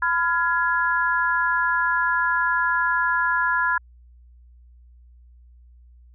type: chord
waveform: sine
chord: F diminished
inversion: second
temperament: just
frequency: 1005.8 / 1396.9 / 1676.3 Hz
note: Cb6 / F6 / Ab6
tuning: +31 / 0 / +16 cents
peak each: -23 dBFS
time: 0.02-3.78 s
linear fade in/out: 5 ms
effects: added 60 Hz sine -47 dBFS peak until 6.14 s